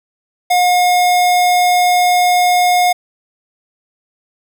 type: tone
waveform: square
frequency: 718 Hz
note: F5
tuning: 48 cents sharp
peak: -10 dBFS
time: 0.5-2.93 s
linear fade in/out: 10 ms
effects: none